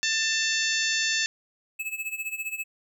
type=harmonic tone; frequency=890 Hz; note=A5; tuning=20 cents sharp; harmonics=2 / 3 / 4 / 5 / 6 / 7 / 8; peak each=-28 / -30 / -31 / -32 / -33 / -33 / -34 dBFS; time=0.03-1.26 s; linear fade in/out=0 ms
type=tone with tremolo; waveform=square; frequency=2600 Hz; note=E7; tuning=24 cents flat; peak=-28 dBFS; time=1.79-2.64 s; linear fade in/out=10 ms; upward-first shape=sine; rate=15 Hz; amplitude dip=80%
effects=none